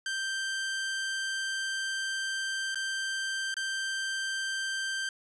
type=tone with dropouts; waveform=sawtooth; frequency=1568 Hz; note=G6; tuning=in tune; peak=-27 dBFS; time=0.06-5.09 s; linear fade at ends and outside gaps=2 ms; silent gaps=2.746-2.756 / 3.542-3.567 s; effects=resampled to 22050 Hz